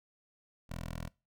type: tone with notch filter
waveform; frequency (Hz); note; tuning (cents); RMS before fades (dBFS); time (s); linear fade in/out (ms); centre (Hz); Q
10% pulse; 41.6; E1; +17; -41; 0.69-1.09; 20; 320; 1.9
effects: noise-tail reverb RT60 0.3 s tail -23 dB re dry